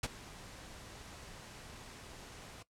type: noise with ADSR envelope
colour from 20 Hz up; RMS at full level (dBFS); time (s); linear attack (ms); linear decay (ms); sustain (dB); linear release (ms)
pink; -32; 0.03-2.63; 6; 33; -19; 9
effects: noise-tail reverb RT60 0.1 s tail -17 dB re dry + low-pass 9000 Hz 12 dB/octave